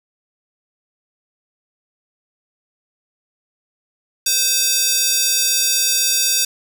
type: tone with high-pass filter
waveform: square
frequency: 518 Hz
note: C5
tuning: 17 cents flat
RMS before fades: -17 dBFS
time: 4.26-6.45 s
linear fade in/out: 5 ms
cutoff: 5100 Hz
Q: 1.3
effects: none